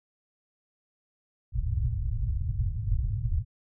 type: low-pass noise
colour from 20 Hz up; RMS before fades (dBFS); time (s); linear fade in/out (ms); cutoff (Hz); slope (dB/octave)
white; -28; 1.52-3.45; 50; 120; 48
effects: none